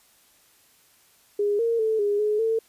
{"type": "tone with pitch steps", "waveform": "sine", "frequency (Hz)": [410.5, 462.1, 439.9, 409.5, 422.7, 449.2], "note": ["G#4", "A#4", "A4", "G#4", "G#4", "A4"], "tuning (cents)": [-20, -15, 0, -24, 31, 36], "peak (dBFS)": -20, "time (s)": [1.39, 2.59], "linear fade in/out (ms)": 5, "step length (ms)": 200, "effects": ["white hiss -59 dBFS RMS until 2.68 s", "resampled to 32000 Hz"]}